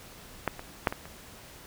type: clicks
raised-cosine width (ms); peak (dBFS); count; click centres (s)
0.5; -11 / -24 / -7 / -18 / -28; 5; 0.477 / 0.594 / 0.872 / 0.925 / 1.055
effects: pink hiss -49 dBFS RMS until 1.66 s